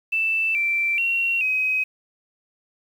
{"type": "tone with pitch steps", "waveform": "sine", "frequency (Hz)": [2651, 2345, 2737, 2529], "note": ["E7", "D7", "F7", "D#7"], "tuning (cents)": [9, -3, -36, 28], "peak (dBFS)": -19, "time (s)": [0.12, 1.84], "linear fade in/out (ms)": 10, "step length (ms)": 430, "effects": ["8-bit"]}